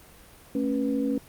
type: tone cluster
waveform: sine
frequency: 221.5 / 274.2 / 488.3 Hz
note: A3 / C#4 / B4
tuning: +12 / -19 / -20 cents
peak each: -30 / -25 / -32 dBFS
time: 0.55-1.18 s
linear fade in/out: 2 ms
effects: pink hiss -51 dBFS RMS until 1.28 s + Opus 32 kbps